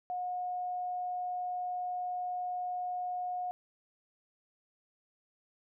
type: tone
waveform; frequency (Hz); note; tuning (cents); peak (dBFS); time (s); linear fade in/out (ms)
sine; 723; F#5; -40; -33; 0.1-3.51; 0
effects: none